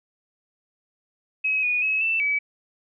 sine tone with pitch steps, 2552 / 2463 / 2569 / 2661 / 2287 Hz, D#7 / D#7 / E7 / E7 / D7, +43 / -18 / -45 / +16 / -47 cents, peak -20 dBFS, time 1.44-2.39 s, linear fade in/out 10 ms, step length 190 ms, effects none

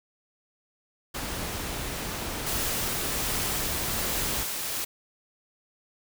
pink noise, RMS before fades -33 dBFS, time 1.14-4.44 s, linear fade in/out 10 ms
white noise with tremolo, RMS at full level -30 dBFS, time 2.46-4.85 s, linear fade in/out 10 ms, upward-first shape triangle, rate 1.3 Hz, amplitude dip 25%
effects none

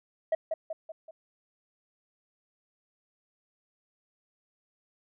sine tone with echo, 641 Hz, E5, 49 cents flat, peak -20 dBFS, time 0.32-0.35 s, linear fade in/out 5 ms, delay 190 ms, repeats 4, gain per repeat -6 dB, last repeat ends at 1.11 s, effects tanh soft clip ceiling -22 dBFS

